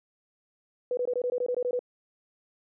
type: tone bursts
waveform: sine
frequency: 493.9 Hz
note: B4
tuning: in tune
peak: -25 dBFS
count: 11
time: 0.91-1.792 s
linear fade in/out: 2 ms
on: 62 ms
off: 20 ms
effects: none